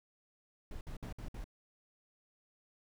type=noise bursts; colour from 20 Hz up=brown; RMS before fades=-43 dBFS; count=5; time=0.71-1.442 s; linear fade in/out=2 ms; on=100 ms; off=58 ms; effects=none